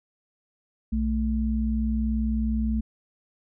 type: tone pair together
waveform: sine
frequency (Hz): 61.47 / 220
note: B1 / A3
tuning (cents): -7 / 0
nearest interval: octave + minor seventh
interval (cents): 2207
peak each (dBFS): -25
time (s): 0.92-2.81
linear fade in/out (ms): 10
effects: none